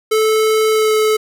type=tone with pitch glide; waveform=square; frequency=436.1 to 432.1 Hz; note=A4 to A4; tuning=-15 to -31 cents; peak=-12 dBFS; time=0.11-1.17 s; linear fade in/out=10 ms; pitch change=-16 cents; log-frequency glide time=0.71-0.93 s; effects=none